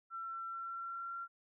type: tone with pitch glide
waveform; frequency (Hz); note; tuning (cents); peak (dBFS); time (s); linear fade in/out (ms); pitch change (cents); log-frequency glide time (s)
sine; 1348 to 1371.6; E6 to F6; +38 to -32; -40; 0.1-1.28; 50; +30; 0.4-1.17
effects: none